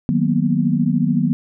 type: chord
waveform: sine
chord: B major seventh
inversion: first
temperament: equal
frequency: 155.56 / 185 / 233.1 / 246.9 Hz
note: D#3 / F#3 / A#3 / B3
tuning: 0 / 0 / 0 / 0 cents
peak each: -20 dBFS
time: 0.09-1.33 s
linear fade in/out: 0 ms
effects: none